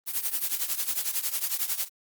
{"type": "noise with tremolo", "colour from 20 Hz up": "blue", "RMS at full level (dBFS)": -25, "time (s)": [0.06, 1.89], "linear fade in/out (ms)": 50, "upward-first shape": "triangle", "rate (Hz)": 11, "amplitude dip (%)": 90, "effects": ["Opus 32 kbps"]}